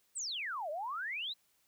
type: exponential two-way sweep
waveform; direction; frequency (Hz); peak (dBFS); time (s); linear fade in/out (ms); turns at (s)
sine; down then up; 8940 to 576 to 4110; -36; 0.15-1.34; 20; 0.7
effects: white hiss -73 dBFS RMS until 1.67 s